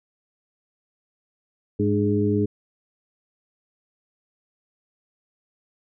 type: harmonic tone with a mistuned harmonic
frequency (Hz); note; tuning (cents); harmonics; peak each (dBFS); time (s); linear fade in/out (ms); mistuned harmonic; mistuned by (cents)
103.83; G#2; 0; 1 / 2 / 3 / 4; -24 / -24 / -24 / -24; 1.79-2.46; 10; 3; -50
effects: none